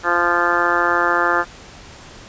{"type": "harmonic tone", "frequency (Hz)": 173.7, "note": "F3", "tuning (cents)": -9, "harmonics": [2, 3, 4, 5, 6, 7, 8, 9, 10], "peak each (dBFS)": [-24, -25, -25, -24, -24, -21, -21, -24, -23], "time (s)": [0.03, 1.45], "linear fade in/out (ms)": 50, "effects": ["pink hiss -40 dBFS RMS until 2.28 s", "resampled to 16000 Hz"]}